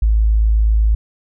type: tone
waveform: sine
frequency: 54 Hz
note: A1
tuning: 32 cents flat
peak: -10 dBFS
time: 0.02-0.95 s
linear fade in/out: 5 ms
effects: none